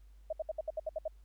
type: tone bursts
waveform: sine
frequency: 630 Hz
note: D#5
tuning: 21 cents sharp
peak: -32 dBFS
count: 9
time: 0.3-1.08 s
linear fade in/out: 5 ms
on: 28 ms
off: 66 ms
effects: added 50 Hz sine -54 dBFS peak until 1.24 s + pink hiss -75 dBFS RMS until 1.24 s